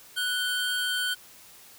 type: tone pair together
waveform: square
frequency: 1482 / 3149 Hz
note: F#6 / G7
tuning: +2 / +7 cents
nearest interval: octave + minor second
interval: 1305 cents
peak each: -29 / -30 dBFS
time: 0.16-1.15 s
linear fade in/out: 20 ms
effects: white hiss -51 dBFS RMS until 1.78 s